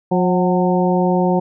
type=harmonic tone with a mistuned harmonic; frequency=180 Hz; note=F#3; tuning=47 cents flat; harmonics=1 / 2 / 3 / 4 / 5; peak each=-16 / -19 / -21 / -22 / -23 dBFS; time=0.11-1.4 s; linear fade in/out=10 ms; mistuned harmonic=4; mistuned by=+52 cents; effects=none